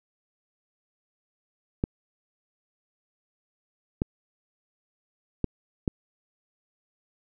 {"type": "clicks", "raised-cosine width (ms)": 3, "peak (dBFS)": -11, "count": 4, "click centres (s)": [1.839, 4.019, 5.443, 5.878], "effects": []}